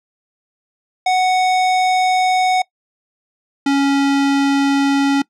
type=tone pair in turn; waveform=square; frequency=741 / 278.2 Hz; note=F#5 / C#4; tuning=+2 / +6 cents; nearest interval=octave + perfect fourth; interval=1696 cents; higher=first; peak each=-13 dBFS; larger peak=neither; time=1.06-2.62 / 3.66-5.22 s; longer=neither; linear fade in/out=5 ms; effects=noise-tail reverb RT60 0.1 s tail -22 dB re dry + low-pass 6000 Hz 12 dB/octave